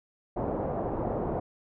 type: low-pass noise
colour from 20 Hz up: white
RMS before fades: -31 dBFS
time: 0.36-1.4 s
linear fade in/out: 10 ms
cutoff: 750 Hz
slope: 24 dB/octave
effects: none